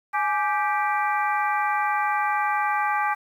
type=harmonic tone with a mistuned harmonic; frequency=392 Hz; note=G4; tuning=in tune; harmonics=2 / 3 / 4 / 5 / 6; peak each=-24 / -26 / -29 / -31 / -34 dBFS; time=0.13-3.15 s; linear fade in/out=20 ms; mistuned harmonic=2; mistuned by=+110 cents; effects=9-bit